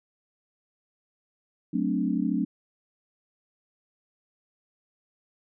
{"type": "chord", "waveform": "sine", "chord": "D dominant seventh", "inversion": "first", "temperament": "equal with one note detuned", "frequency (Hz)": [185, 219.1, 261.6, 293.7], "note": ["F#3", "A3", "C4", "D4"], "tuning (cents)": [0, -7, 0, 0], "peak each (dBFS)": -29, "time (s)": [1.73, 2.45], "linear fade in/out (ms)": 10, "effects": []}